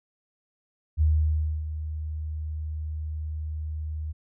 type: tone with ADSR envelope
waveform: sine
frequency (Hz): 77.3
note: D#2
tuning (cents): -11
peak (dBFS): -17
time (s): 0.97-4.13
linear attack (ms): 43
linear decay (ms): 620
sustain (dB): -12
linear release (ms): 21
effects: none